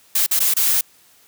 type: noise with dropouts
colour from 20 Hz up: blue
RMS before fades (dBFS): -17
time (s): 0.15-0.81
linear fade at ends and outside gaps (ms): 5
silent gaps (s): 0.264-0.311 / 0.393-0.402 / 0.539-0.565
effects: white hiss -53 dBFS RMS until 1.27 s + high-pass 60 Hz 12 dB/octave